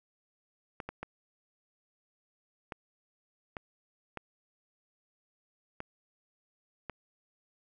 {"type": "clicks", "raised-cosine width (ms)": 0.5, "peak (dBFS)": -23, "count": 8, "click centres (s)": [0.802, 0.89, 1.03, 2.722, 3.568, 4.173, 5.804, 6.897], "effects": []}